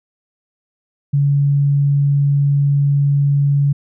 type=tone; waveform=sine; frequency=141.8 Hz; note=C#3; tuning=40 cents sharp; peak=-11 dBFS; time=1.13-3.73 s; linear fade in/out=10 ms; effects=none